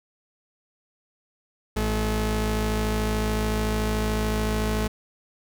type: tone pair together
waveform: sawtooth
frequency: 53.67 / 214.7 Hz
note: A1 / A3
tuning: -42 / -42 cents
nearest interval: 2 octaves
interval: 2400 cents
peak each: -21 dBFS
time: 1.76-4.88 s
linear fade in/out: 10 ms
effects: none